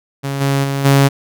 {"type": "tone with level steps", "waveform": "sawtooth", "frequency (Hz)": 138.4, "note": "C#3", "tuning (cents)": -2, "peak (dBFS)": [-15, -9, -13, -4], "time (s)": [0.23, 1.09], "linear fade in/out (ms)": 20, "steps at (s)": [0.4, 0.63, 0.84], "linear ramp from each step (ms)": 20, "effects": []}